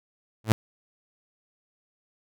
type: tone with exponential growth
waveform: sawtooth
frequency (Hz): 110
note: A2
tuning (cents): 0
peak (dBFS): -9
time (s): 0.44-0.52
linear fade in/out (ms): 0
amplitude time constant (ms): 16
effects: none